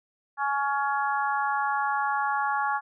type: harmonic tone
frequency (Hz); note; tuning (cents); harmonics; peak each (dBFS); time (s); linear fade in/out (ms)
280; C#4; +18; 3 / 4 / 5 / 6; -27 / -29 / -31 / -33; 0.37-2.81; 50
effects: none